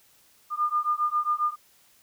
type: beating tone pair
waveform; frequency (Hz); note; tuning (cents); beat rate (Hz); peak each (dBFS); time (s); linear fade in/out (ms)
sine; 1206 / 1213.4; D6 / D#6; +46 / -44; 7.4; -26; 0.5-1.56; 50
effects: white hiss -60 dBFS RMS until 2.02 s